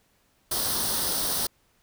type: noise with comb filter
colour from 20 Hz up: white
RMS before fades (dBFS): -27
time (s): 0.51-1.47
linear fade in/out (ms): 5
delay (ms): 0.21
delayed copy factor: +0.7
effects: pink hiss -66 dBFS RMS until 1.82 s